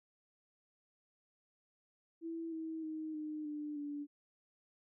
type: tone with pitch steps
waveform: sine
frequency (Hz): 329.8 / 321.5 / 313.5 / 305.6 / 297.9 / 290.4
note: E4 / E4 / D#4 / D#4 / D4 / D4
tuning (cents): +1 / -43 / +13 / -31 / +25 / -19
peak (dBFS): -39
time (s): 2.21-4.07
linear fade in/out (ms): 50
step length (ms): 310
effects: none